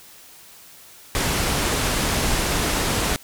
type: low-pass noise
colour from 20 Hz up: pink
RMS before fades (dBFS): -22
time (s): 1.15-3.16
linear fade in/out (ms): 0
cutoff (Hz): 12000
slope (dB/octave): 24
effects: white hiss -46 dBFS RMS until 3.23 s